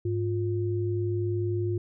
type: tone pair together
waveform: sine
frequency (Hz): 103.83 / 352.5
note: G#2 / F4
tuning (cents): 0 / +16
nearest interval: octave + major sixth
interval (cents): 2116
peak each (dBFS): -27 / -29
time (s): 0.05-1.78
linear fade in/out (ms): 5
effects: none